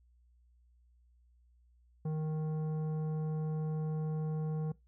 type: tone with tanh clipping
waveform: triangle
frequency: 155.56 Hz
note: D#3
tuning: in tune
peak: -34 dBFS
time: 2.05-4.72 s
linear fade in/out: 5 ms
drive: 15 dB
effects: noise-tail reverb RT60 0.2 s tail -21 dB re dry + added 60 Hz sine -63 dBFS peak until 4.87 s